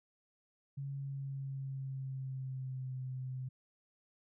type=tone with pitch glide; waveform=sine; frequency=138.59 to 129.31 Hz; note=C#3 to C3; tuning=0 to -20 cents; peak=-38 dBFS; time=0.77-3.49 s; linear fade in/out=10 ms; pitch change=-120 cents; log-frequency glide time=0.92-2.96 s; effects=none